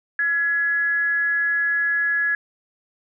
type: tone with frequency modulation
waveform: sine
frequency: 1687 Hz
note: G#6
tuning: 27 cents sharp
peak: -18 dBFS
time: 0.19-2.35 s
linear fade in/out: 2 ms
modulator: 316 Hz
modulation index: 0.24
effects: none